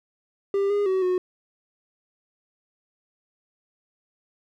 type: tone with pitch steps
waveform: triangle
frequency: 396.7 / 408.8 / 377.7 / 365.2 Hz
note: G4 / G#4 / F#4 / F#4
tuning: +21 / -27 / +36 / -23 cents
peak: -18 dBFS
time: 0.54-1.18 s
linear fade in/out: 2 ms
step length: 160 ms
effects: none